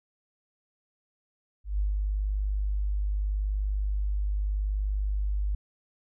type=tone with ADSR envelope; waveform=sine; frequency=50.4 Hz; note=G1; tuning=49 cents sharp; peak=-23 dBFS; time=1.64-5.55 s; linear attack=150 ms; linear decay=140 ms; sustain=-2 dB; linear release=4 ms; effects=none